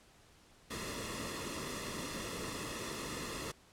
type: noise with comb filter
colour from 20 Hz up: pink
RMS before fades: -41 dBFS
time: 0.7-3.52 s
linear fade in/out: 10 ms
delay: 1.3 ms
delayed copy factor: -0.7
effects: pink hiss -63 dBFS RMS until 3.72 s + low-pass 10000 Hz 12 dB/octave